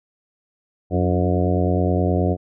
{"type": "harmonic tone with a mistuned harmonic", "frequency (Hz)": 89.6, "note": "F2", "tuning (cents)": 45, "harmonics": [1, 2, 3, 4, 5, 6, 7, 8], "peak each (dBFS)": [-20, -23, -25, -26, -27, -28, -28, -29], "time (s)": [0.9, 2.37], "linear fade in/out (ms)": 50, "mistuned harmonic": 3, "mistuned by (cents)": 61, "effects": []}